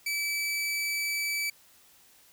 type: tone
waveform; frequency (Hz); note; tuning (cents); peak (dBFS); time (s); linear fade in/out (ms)
sawtooth; 2305; D7; -33; -25; 0.06-1.5; 5
effects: white hiss -59 dBFS RMS until 2.32 s